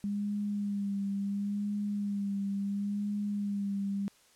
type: tone with vibrato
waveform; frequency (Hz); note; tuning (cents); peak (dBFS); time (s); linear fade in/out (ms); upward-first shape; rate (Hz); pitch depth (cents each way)
sine; 202; G#3; -48; -30; 0.04-4.08; 0; sine; 0.72; 32
effects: white hiss -63 dBFS RMS until 4.35 s + low-pass 10000 Hz 12 dB/octave